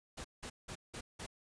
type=noise bursts; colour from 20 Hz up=pink; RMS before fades=-45 dBFS; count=5; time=0.17-1.265 s; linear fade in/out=10 ms; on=75 ms; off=180 ms; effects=resampled to 22050 Hz